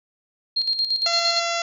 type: tone with tremolo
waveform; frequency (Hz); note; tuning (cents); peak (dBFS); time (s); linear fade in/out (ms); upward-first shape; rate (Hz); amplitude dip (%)
sine; 4219; C8; +14; -18; 0.56-1.4; 10; square; 8.7; 60
type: harmonic tone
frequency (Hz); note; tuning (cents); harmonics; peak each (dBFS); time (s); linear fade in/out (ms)
681; F5; -44; 1 / 2 / 3 / 4 / 5 / 6 / 7 / 8 / 9 / 10; -26 / -29 / -31 / -32 / -33 / -34 / -34 / -35 / -36 / -36; 1.06-1.62; 2
effects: none